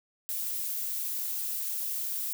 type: noise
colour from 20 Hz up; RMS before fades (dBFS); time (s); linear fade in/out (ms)
violet; -33; 0.29-2.33; 0
effects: none